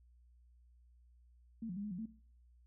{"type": "tone with pitch steps", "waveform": "sine", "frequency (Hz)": [226.2, 178.6, 202.3, 210.3, 178.7, 222.9], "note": ["A3", "F3", "G#3", "G#3", "F3", "A3"], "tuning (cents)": [48, 39, -45, 22, 40, 23], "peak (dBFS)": -39, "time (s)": [1.62, 2.058], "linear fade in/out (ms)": 5, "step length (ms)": 73, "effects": ["noise-tail reverb RT60 0.5 s tail -19 dB re dry", "added 60 Hz sine -62 dBFS peak until 2.66 s"]}